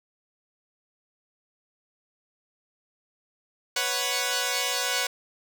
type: chord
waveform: 5% pulse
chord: B suspended second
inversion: none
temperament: equal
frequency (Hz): 493.9 / 554.4 / 740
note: B4 / C#5 / F#5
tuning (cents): 0 / 0 / 0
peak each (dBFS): -18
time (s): 3.76-5.07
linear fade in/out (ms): 5
effects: none